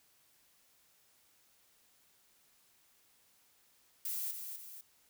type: noise with echo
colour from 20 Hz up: violet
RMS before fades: -38 dBFS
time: 4.05-4.31 s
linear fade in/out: 2 ms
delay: 250 ms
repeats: 2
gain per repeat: -6 dB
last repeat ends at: 4.81 s
effects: white hiss -69 dBFS RMS until 5.09 s